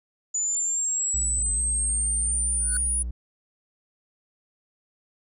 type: linear sweep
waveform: sine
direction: up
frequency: 6950 to 9760 Hz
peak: -23 dBFS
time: 0.34-3.03 s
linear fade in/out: 10 ms
type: tone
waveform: triangle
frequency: 59.7 Hz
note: A#1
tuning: 42 cents sharp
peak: -26 dBFS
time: 1.14-3.11 s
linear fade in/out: 5 ms
type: tone with exponential growth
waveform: square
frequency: 1480 Hz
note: F#6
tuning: in tune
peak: -30 dBFS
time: 2.57-2.77 s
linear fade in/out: 2 ms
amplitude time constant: 43 ms
effects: none